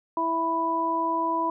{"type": "harmonic tone", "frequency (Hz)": 329.6, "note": "E4", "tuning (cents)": 0, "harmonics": [1, 2, 3], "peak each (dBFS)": [-30, -32, -24], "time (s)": [0.17, 1.5], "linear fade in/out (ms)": 2, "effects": []}